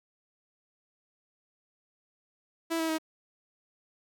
sawtooth tone with pitch steps, 329.6 / 323.6 / 317.6 Hz, E4 / E4 / D#4, 0 / -32 / +36 cents, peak -24 dBFS, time 2.7-2.985 s, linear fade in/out 20 ms, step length 95 ms, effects none

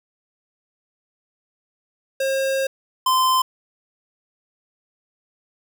square tone pair in turn, 537 / 1033.8 Hz, C5 / C6, +45 / -21 cents, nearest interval major seventh, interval 1134 cents, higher second, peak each -20 / -16 dBFS, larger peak second, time 2.2-2.67 / 3.06-3.42 s, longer first, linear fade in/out 5 ms, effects none

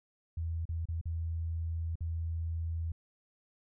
sine tone with dropouts, 82.41 Hz, E2, in tune, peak -32 dBFS, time 0.37-2.92 s, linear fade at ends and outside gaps 5 ms, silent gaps 0.654-0.69 / 0.855-0.886 / 1.013-1.055 / 1.956-2.006 s, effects none

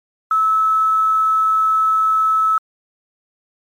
sine tone with quantisation, 1301 Hz, E6, 23 cents flat, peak -12 dBFS, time 0.31-2.58 s, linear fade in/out 2 ms, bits 7, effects MP3 64 kbps

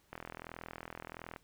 click train, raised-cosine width 0.5 ms, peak -28 dBFS, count 52, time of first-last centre 0.13-1.362 s, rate 41.4 Hz, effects pink hiss -70 dBFS RMS until 1.43 s

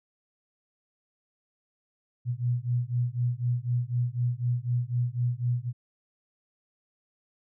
sine beating tone pair, 120 / 124 Hz, B2 / B2, -49 / +7 cents, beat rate 4 Hz, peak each -28 dBFS, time 2.25-5.73 s, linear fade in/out 50 ms, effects none

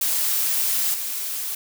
blue noise with level steps, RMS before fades -22 / -28 dBFS, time 0.01-1.55 s, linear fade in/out 5 ms, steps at 0.94 s, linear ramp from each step 2 ms, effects none

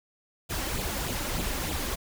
pink noise with flanger, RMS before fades -31 dBFS, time 0.49-1.96 s, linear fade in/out 20 ms, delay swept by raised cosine 0.26 to 3.76 ms, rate 3.3 Hz, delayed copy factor +0.6, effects none

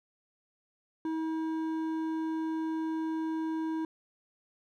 sine tone with hard clipping, 320 Hz, D#4, 49 cents sharp, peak -32 dBFS, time 1.05-3.85 s, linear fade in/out 2 ms, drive 8 dB, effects none

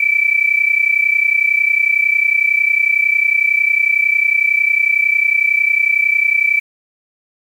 sine tone pair together, 2303 / 2334 Hz, D7 / D7, -34 / -11 cents, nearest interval unison, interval 23 cents, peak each -14 dBFS, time 0-6.6 s, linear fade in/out 5 ms, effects 7-bit

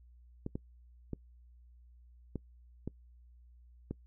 clicks, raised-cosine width 3 ms, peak -24 dBFS, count 6, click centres 0.464 / 0.555 / 1.133 / 2.357 / 2.876 / 3.91 s, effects noise-tail reverb RT60 0.1 s tail -24 dB re dry + added 60 Hz sine -56 dBFS peak until 4.06 s

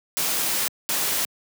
white noise bursts at uneven times, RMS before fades -24 dBFS, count 2, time 0.17-0.68 / 0.89-1.25 s, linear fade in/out 0 ms, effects high-pass 150 Hz 12 dB/octave

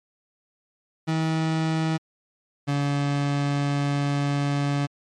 30% pulse tone pair in turn, 160 / 142.54 Hz, D#3 / C#3, +49 / +49 cents, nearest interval major second, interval 200 cents, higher first, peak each -19 / -19 dBFS, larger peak neither, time 1.07-1.98 / 2.67-4.87 s, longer second, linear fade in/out 20 ms, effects low-pass 6000 Hz 12 dB/octave + MP3 64 kbps

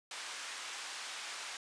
pink band-pass noise, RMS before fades -44 dBFS, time 0.11-1.57 s, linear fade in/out 2 ms, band 1200 to 8400 Hz, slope 12 dB/octave, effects resampled to 22050 Hz

